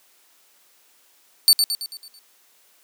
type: tone with echo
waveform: sawtooth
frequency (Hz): 4500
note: C#8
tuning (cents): +25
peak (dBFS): -7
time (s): 1.48-1.53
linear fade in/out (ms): 0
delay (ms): 110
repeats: 6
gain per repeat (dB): -6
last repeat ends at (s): 2.19
effects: white hiss -58 dBFS RMS until 2.83 s + high-pass 300 Hz 12 dB/octave